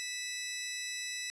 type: tone pair together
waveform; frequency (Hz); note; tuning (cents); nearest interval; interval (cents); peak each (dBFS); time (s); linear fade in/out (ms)
15% pulse; 1975.5 / 2598; B6 / E7; 0 / -26; perfect fourth; 474; -32 / -34; 0-1.3; 0
effects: resampled to 22050 Hz + 11-bit